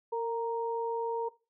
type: tone pair together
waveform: sine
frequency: 459.2 / 932.3 Hz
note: A#4 / A#5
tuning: -26 / 0 cents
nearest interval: octave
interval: 1226 cents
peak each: -31 / -34 dBFS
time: 0.12-1.29 s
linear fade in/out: 10 ms
effects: noise-tail reverb RT60 0.3 s tail -19 dB re dry